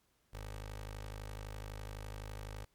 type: tone with notch filter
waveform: 15% pulse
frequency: 51.91 Hz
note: G#1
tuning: in tune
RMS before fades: -45 dBFS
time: 0.33-2.65 s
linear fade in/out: 10 ms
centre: 190 Hz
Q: 0.79
effects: pink hiss -75 dBFS RMS until 2.74 s + MP3 96 kbps